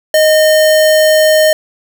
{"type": "tone with sample-and-hold", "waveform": "sine", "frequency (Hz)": 622.3, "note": "D#5", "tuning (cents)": 0, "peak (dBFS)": -5, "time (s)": [0.14, 1.53], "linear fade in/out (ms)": 2, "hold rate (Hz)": 2450, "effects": []}